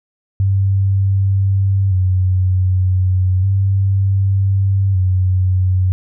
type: tone with vibrato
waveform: sine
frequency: 95 Hz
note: F#2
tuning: 46 cents sharp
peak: -11 dBFS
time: 0.4-5.92 s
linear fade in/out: 0 ms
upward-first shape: square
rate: 0.33 Hz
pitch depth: 43 cents each way
effects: none